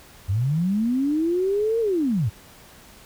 sine linear two-way sweep, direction up then down, 88.4 to 466.2 to 88.4 Hz, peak -19 dBFS, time 0.28-2.3 s, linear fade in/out 20 ms, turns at 1.8 s, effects pink hiss -48 dBFS RMS until 3.05 s

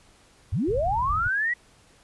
sine linear sweep, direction up, 64.8 to 1967 Hz, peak -22 dBFS, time 0.52-1.54 s, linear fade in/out 10 ms
white low-pass noise, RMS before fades -32 dBFS, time 0.67-1.29 s, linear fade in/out 20 ms, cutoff 110 Hz, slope 24 dB/octave
effects pink hiss -57 dBFS RMS until 2.03 s + resampled to 24000 Hz

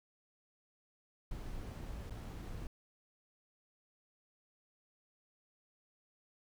brown noise with dropouts, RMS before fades -44 dBFS, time 1.31-2.67 s, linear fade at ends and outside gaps 2 ms, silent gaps 2.098-2.106 s, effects none

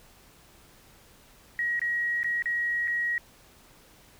sine tone with dropouts, 1900 Hz, A#6, 33 cents sharp, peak -25 dBFS, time 1.59-3.18 s, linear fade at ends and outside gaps 1 ms, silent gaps 1.794-1.816 / 2.232-2.244 / 2.423-2.457 / 2.875-2.879 s, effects pink hiss -56 dBFS RMS until 4.19 s

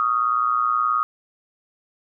sine tone with amplitude modulation, 1244.5 Hz, D#6, in tune, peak -14 dBFS, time 0-1.03 s, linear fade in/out 0 ms, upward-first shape sine, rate 119 Hz, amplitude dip 80%, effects none

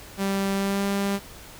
sawtooth tone with pitch glide, 196 to 198.85 Hz, G3 to G3, 0 to +25 cents, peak -19 dBFS, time 0.17-1.2 s, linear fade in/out 50 ms, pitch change +25 cents, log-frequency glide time 0.54-0.84 s, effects added 50 Hz sine -54 dBFS peak until 1.59 s + pink hiss -44 dBFS RMS until 1.59 s

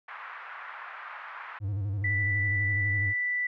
pink band-pass noise, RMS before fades -42 dBFS, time 0.08-1.59 s, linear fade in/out 5 ms, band 1000 to 1900 Hz, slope 24 dB/octave
triangle tone with vibrato, 100 Hz, G2, 35 cents sharp, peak -26 dBFS, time 1.6-3.14 s, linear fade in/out 50 ms, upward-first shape square, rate 12 Hz, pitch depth 73 cents each way
sine tone, 1975.5 Hz, B6, in tune, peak -26 dBFS, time 2.04-3.47 s, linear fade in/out 5 ms
effects none

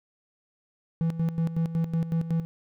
triangle tone with tremolo, 164.81 Hz, E3, in tune, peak -20 dBFS, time 1.01-2.45 s, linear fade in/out 0 ms, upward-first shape square, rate 5.4 Hz, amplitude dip 70%, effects none

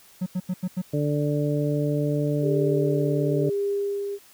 triangle tone bursts, 183 Hz, F#3, 19 cents flat, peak -21 dBFS, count 5, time 0.21-0.819 s, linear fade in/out 10 ms, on 53 ms, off 86 ms
harmonic tone, 146.83 Hz, D3, in tune, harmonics 1 / 2 / 3 / 4, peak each -24 / -27 / -29 / -30 dBFS, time 0.93-3.5 s, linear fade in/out 10 ms
sine tone with tremolo, 402 Hz, G4, 44 cents sharp, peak -22 dBFS, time 2.41-4.19 s, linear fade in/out 50 ms, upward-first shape sine, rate 1 Hz, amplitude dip 45%
effects white hiss -53 dBFS RMS until 4.33 s

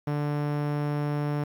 sawtooth tone with low-pass filter, 146.83 Hz, D3, in tune, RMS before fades -28 dBFS, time 0.07-1.44 s, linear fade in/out 5 ms, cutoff 1800 Hz, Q 0.57, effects 9-bit

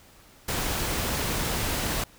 pink noise, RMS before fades -28 dBFS, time 0.48-2.04 s, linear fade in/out 5 ms, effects pink hiss -54 dBFS RMS until 2.18 s

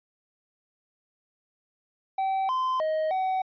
triangle tone with pitch steps, 770 / 1032 / 627 / 754 Hz, G5 / C6 / D#5 / F#5, -31 / -24 / +13 / +32 cents, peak -22 dBFS, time 2.18-3.42 s, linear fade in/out 5 ms, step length 310 ms, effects resampled to 11025 Hz

